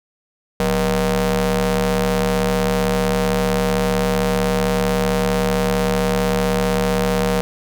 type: ring-modulated tone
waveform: sawtooth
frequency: 146.6 Hz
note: D3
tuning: 3 cents flat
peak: -9 dBFS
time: 0.6-7.41 s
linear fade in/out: 0 ms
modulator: 331 Hz
effects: none